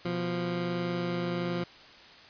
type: tone pair together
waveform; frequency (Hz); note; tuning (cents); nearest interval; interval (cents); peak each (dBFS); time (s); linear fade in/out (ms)
20% pulse; 123.47 / 174.61; B2 / F3; 0 / 0; tritone; 600; -33 / -25; 0.05-1.64; 5
effects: white hiss -51 dBFS RMS until 2.29 s + resampled to 11025 Hz